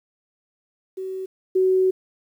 sine tone pair in turn, 378.2 / 374.7 Hz, F#4 / F#4, +38 / +22 cents, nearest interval unison, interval 16 cents, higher first, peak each -27 / -15 dBFS, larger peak second, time 0.97-1.26 / 1.55-1.91 s, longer second, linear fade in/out 10 ms, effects 9-bit

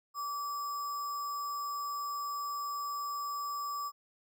sine tone with sample-and-hold, 1157 Hz, D6, 26 cents flat, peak -34 dBFS, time 0.14-3.92 s, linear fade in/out 50 ms, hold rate 6300 Hz, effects none

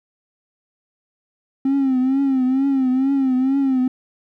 triangle tone with vibrato, 265.4 Hz, C4, 25 cents sharp, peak -12 dBFS, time 1.65-3.88 s, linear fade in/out 5 ms, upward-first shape triangle, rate 2.2 Hz, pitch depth 91 cents each way, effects tanh soft clip ceiling -10 dBFS

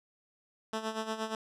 10% pulse tone with tremolo, 220.2 Hz, A3, 2 cents sharp, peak -23 dBFS, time 0.73-1.35 s, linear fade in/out 2 ms, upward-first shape sine, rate 8.5 Hz, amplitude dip 70%, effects low-pass 8000 Hz 12 dB/octave

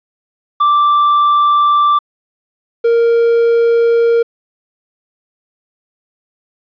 triangle tone pair in turn, 1173 / 465.5 Hz, D6 / A#4, -2 / -2 cents, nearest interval octave + major third, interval 1600 cents, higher first, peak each -6 dBFS, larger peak neither, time 0.6-1.99 / 2.84-4.23 s, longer neither, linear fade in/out 10 ms, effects resampled to 11025 Hz + 8-bit

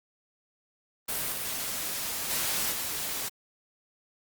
white noise with level steps, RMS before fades -31 / -33 / -29 / -33 dBFS, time 1.08-3.29 s, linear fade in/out 10 ms, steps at 1.32 / 2.3 / 2.72 s, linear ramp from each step 2 ms, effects Opus 32 kbps

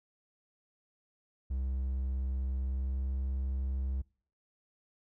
triangle tone with pitch glide, 65.41 to 66.17 Hz, C2 to C2, 0 to +20 cents, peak -29 dBFS, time 1.5-4.02 s, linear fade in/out 10 ms, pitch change +20 cents, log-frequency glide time 2.62-3.11 s, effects noise-tail reverb RT60 0.5 s tail -25 dB re dry

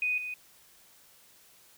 sine tone pair in turn, 2489 / 2489 Hz, D#7 / D#7, 0 / 0 cents, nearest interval unison, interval 0 cents, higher neither, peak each -26 / -34 dBFS, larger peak first, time 0.02-0.18 / 0.18-0.34 s, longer neither, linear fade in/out 2 ms, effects white hiss -59 dBFS RMS until 1.77 s

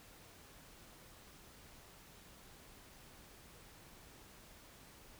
silence, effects pink hiss -59 dBFS RMS until 5.19 s

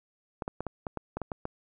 clicks, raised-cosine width 1 ms, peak -19 dBFS, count 10, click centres 0.422 / 0.479 / 0.606 / 0.667 / 0.868 / 0.973 / 1.17 / 1.217 / 1.318 / 1.454 s, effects none

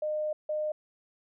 sine tone pair in turn, 610 / 610 Hz, D#5 / D#5, -34 / -34 cents, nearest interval unison, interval 0 cents, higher neither, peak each -28 dBFS, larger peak neither, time 0.02-0.33 / 0.49-0.72 s, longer first, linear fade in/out 5 ms, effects none

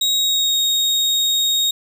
35% pulse tone with pitch glide, 3795 to 3738 Hz, A#7 to A#7, +30 to +4 cents, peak -14 dBFS, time 0.01-1.71 s, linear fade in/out 5 ms, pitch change -26 cents, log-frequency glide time 0.14-0.58 s, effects none

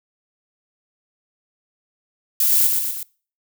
violet noise with echo, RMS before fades -17 dBFS, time 2.4-2.67 s, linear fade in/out 2 ms, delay 120 ms, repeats 3, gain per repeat -4 dB, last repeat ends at 3.03 s, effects noise-tail reverb RT60 0.4 s tail -23 dB re dry

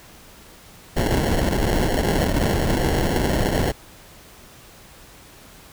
pink noise with sample-and-hold, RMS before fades -20 dBFS, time 0.96-3.72 s, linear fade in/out 10 ms, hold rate 1225 Hz, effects pink hiss -46 dBFS RMS until 5.72 s

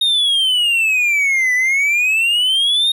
triangle exponential two-way sweep, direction down then up, 3729 to 1975.5 to 3729 Hz, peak -11 dBFS, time 0.01-2.92 s, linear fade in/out 5 ms, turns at 1.54 s, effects none

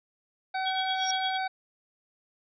harmonic tone, 758 Hz, F#5, 42 cents sharp, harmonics 1 / 2 / 3 / 5 / 6, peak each -29 / -35 / -39 / -43 / -45 dBFS, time 0.54-1.48 s, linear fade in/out 10 ms
sine tone with tremolo, 3322 Hz, G#7, in tune, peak -27 dBFS, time 0.65-1.38 s, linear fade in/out 20 ms, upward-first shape triangle, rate 8.6 Hz, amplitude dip 95%
sine tone with exponential growth, 5610 Hz, F8, 7 cents sharp, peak -24 dBFS, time 0.95-1.11 s, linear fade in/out 5 ms, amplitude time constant 33 ms
effects none

